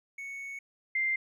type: tone pair in turn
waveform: triangle / sine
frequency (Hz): 2217 / 2093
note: C#7 / C7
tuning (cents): 0 / 0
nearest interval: minor second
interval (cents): 100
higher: first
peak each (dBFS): -36 / -26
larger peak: second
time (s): 0.18-0.59 / 0.95-1.16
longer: first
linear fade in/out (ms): 5
effects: none